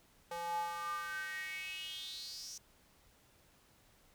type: tone with high-pass filter sweep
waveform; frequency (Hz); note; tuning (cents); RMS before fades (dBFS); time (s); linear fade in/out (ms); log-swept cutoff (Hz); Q
square; 170.9; F3; -37; -42; 0.31-2.58; 5; 660 to 6000; 7.2
effects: pink hiss -67 dBFS RMS until 4.14 s